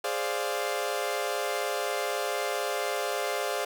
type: chord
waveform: sawtooth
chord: D half-diminished seventh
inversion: second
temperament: equal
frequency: 415.3 / 523.3 / 587.3 / 698.5 Hz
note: Ab4 / C5 / D5 / F5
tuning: 0 / 0 / 0 / 0 cents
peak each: -30 dBFS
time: 0.04-3.65 s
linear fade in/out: 5 ms
effects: none

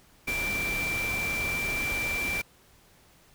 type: tone in noise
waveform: sine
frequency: 2349 Hz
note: D7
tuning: in tune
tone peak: -28 dBFS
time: 0.27-2.42 s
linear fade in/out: 10 ms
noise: pink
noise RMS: -35 dBFS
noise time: 0.27-2.42 s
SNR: +4 dB
effects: pink hiss -59 dBFS RMS until 3.34 s

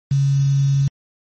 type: tone with quantisation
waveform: sine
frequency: 138.59 Hz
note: C#3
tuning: in tune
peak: -13 dBFS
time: 0.11-0.88 s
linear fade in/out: 5 ms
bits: 6
effects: MP3 32 kbps

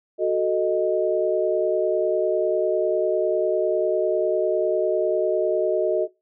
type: chord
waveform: sine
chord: D# diminished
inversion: first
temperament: equal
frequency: 370 / 440 / 622.3 Hz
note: F#4 / A4 / D#5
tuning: 0 / 0 / 0 cents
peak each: -22 / -24 / -22 dBFS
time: 0.18-6.08 s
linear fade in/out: 50 ms
effects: noise-tail reverb RT60 0.2 s tail -18 dB re dry

